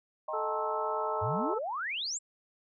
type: chord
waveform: sine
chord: C minor seventh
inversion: first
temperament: equal with one note detuned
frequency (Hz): 622.3 / 784 / 932.3 / 1069.1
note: Eb5 / G5 / Bb5 / C6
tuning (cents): 0 / 0 / 0 / +37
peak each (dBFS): -36 / -42 / -41 / -38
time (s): 0.28-1.54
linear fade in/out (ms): 5
type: harmonic tone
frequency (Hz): 436.8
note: A4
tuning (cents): -13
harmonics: 1 / 2 / 3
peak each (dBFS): -36 / -36 / -36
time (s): 0.33-1.59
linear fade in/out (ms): 10
type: exponential sweep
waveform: sine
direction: up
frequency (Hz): 91.8 to 7902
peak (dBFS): -32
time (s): 1.21-2.19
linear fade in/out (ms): 20
effects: none